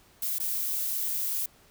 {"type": "noise with dropouts", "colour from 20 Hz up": "violet", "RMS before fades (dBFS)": -30, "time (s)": [0.22, 1.46], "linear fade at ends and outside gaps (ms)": 5, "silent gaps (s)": [0.386, 0.399], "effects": ["pink hiss -59 dBFS RMS until 1.7 s"]}